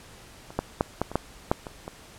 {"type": "clicks", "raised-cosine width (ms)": 1, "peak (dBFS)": [-27, -10, -7, -10, -22, -8, -6, -21, -20], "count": 9, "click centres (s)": [0.505, 0.59, 0.809, 1.016, 1.116, 1.156, 1.515, 1.668, 1.879], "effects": ["pink hiss -49 dBFS RMS until 2.18 s", "low-pass 11000 Hz 12 dB/octave"]}